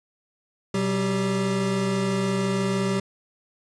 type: tone cluster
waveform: square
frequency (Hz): 125 / 191 / 394.3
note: B2 / G3 / G4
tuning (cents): +21 / -45 / +10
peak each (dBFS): -31 / -25 / -28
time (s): 0.74-3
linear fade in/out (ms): 5
effects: resampled to 22050 Hz